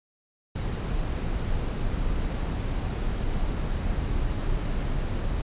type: noise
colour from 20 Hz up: brown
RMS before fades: -27 dBFS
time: 0.55-5.42 s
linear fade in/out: 10 ms
effects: resampled to 8000 Hz